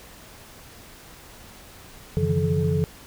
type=tone cluster; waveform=sine; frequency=92.9 / 140.8 / 155.7 / 169.7 / 430.6 Hz; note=F#2 / C#3 / D#3 / F3 / A4; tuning=+7 / +27 / +2 / -49 / -37 cents; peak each=-26 dBFS; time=2.17-2.84 s; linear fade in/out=0 ms; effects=pink hiss -46 dBFS RMS until 3.06 s